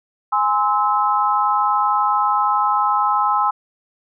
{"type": "chord", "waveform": "sine", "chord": "Ab augmented", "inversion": "none", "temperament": "just", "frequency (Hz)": [830.6, 1038.3, 1297.8], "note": ["Ab5", "C6", "E6"], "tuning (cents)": [0, -14, -27], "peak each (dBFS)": -19, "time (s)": [0.32, 3.51], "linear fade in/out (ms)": 10, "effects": []}